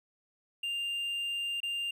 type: tone with dropouts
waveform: triangle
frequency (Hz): 2796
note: F7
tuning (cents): +1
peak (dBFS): -30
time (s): 0.63-1.91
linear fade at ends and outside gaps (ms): 5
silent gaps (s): 1.604-1.63
effects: none